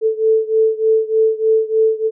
sine beating tone pair, 440 / 443.3 Hz, A4 / A4, 0 / +13 cents, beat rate 3.3 Hz, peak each -14 / -16 dBFS, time 0.01-2.11 s, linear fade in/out 50 ms, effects none

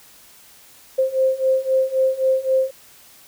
sine beating tone pair, 523.3 / 527.1 Hz, C5 / C5, 0 / +13 cents, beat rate 3.8 Hz, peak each -20 / -18 dBFS, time 0.98-2.71 s, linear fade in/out 10 ms, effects white hiss -48 dBFS RMS until 3.27 s

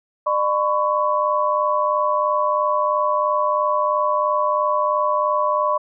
sine tone cluster, 601 / 1010 / 1113 Hz, D5 / B5 / C#6, +40 / +39 / +7 cents, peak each -21 dBFS, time 0.26-5.78 s, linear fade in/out 10 ms, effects none

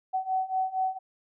sine beating tone pair, 752 / 756.3 Hz, F#5 / F#5, +28 / +38 cents, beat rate 4.3 Hz, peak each -30 / -28 dBFS, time 0.13-0.99 s, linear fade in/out 20 ms, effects none

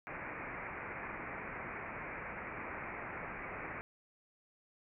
white low-pass noise, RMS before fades -44 dBFS, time 0.07-3.81 s, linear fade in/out 0 ms, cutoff 2400 Hz, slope 96 dB/octave, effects none

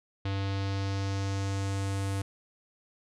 square tone with low-pass filter sweep, 98 Hz, G2, in tune, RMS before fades -31 dBFS, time 0.25-2.22 s, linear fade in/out 5 ms, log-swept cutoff 3700 to 10000 Hz, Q 1.8, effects none

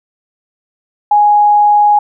sine tone, 830.6 Hz, G#5, in tune, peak -5 dBFS, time 1.11-1.99 s, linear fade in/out 5 ms, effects none

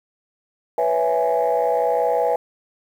sine chord, C# minor seventh, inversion third, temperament equal, 493.9 / 554.4 / 659.3 / 830.6 Hz, B4 / C#5 / E5 / G#5, 0 / 0 / 0 / 0 cents, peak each -20 / -24 / -21 / -21 dBFS, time 0.78-2.36 s, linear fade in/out 2 ms, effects tanh soft clip ceiling -10 dBFS + 8-bit

